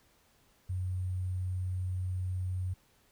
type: tone with sample-and-hold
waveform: sine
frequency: 91.9 Hz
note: F#2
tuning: 11 cents flat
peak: -31 dBFS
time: 0.69-2.74 s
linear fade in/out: 10 ms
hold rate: 8820 Hz
effects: pink hiss -67 dBFS RMS until 3.11 s